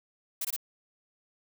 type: noise bursts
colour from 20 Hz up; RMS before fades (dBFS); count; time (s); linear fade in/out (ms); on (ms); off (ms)
blue; -32; 3; 0.41-0.564; 5; 38; 20
effects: none